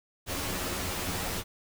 pink noise with comb filter, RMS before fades -33 dBFS, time 0.26-1.44 s, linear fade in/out 50 ms, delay 11 ms, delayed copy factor +0.75, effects none

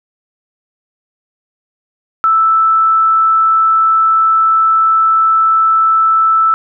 sine tone, 1318.5 Hz, E6, in tune, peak -7 dBFS, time 2.24-6.54 s, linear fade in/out 0 ms, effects none

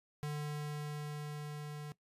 square tone with level ramp, 148.7 Hz, D3, 22 cents sharp, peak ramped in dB -37 to -43 dBFS, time 0.23-1.92 s, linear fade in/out 0 ms, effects noise-tail reverb RT60 0.1 s tail -18 dB re dry + resampled to 32000 Hz

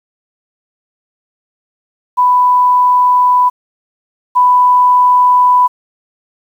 sine tone pair in turn, 993 / 993 Hz, B5 / B5, +9 / +9 cents, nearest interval unison, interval 0 cents, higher neither, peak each -6 / -5 dBFS, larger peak second, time 2.17-3.5 / 4.35-5.68 s, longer neither, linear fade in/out 20 ms, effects 7-bit

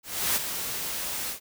white noise with ADSR envelope, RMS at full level -24 dBFS, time 0.03-1.4 s, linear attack 330 ms, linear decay 24 ms, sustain -8 dB, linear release 100 ms, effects none

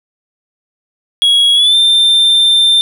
triangle tone with pitch glide, 3322 to 3581 Hz, G#7 to A7, 0 to +30 cents, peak -5 dBFS, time 1.22-2.81 s, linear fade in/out 0 ms, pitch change +130 cents, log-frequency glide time 1.54-1.76 s, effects none

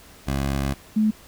15% pulse / sine tone pair in turn, 68.6 / 215.4 Hz, C#2 / A3, -17 / -37 cents, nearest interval octave + minor sixth, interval 1980 cents, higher second, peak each -16 dBFS, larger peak neither, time 0.27-0.74 / 0.96-1.11 s, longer first, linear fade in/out 10 ms, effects pink hiss -48 dBFS RMS until 1.27 s

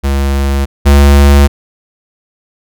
square tone pair in turn, 69 / 70.65 Hz, C#2 / C#2, -7 / +34 cents, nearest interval unison, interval 41 cents, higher second, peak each -10 / -3 dBFS, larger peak second, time 0.03-0.66 / 0.85-1.48 s, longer neither, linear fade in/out 20 ms, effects none

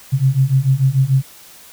sine beating tone pair, 130.1 / 136.9 Hz, C3 / C#3, -9 / -21 cents, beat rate 6.8 Hz, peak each -15 / -14 dBFS, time 0.12-1.23 s, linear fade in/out 20 ms, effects white hiss -42 dBFS RMS until 1.72 s

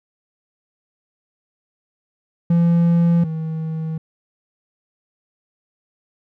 triangle tone pair in turn, 170 / 159.77 Hz, F3 / D#3, -46 / +46 cents, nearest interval minor second, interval 108 cents, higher first, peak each -10 / -20 dBFS, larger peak first, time 2.5-3.24 / 3.24-3.98 s, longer neither, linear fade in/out 5 ms, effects none

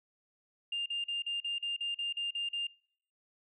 sine tone bursts, 2804 Hz, F7, 6 cents sharp, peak -31 dBFS, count 11, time 0.72-2.67 s, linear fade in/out 5 ms, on 140 ms, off 41 ms, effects noise-tail reverb RT60 0.6 s tail -25 dB re dry + tanh soft clip ceiling -28 dBFS

